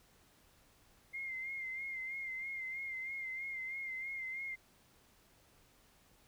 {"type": "tone with vibrato", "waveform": "sine", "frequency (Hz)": 2107, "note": "C7", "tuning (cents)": 12, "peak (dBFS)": -39, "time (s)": [1.13, 4.56], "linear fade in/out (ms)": 20, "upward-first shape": "sine", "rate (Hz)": 3.1, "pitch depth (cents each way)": 43, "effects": ["pink hiss -67 dBFS RMS until 6.27 s"]}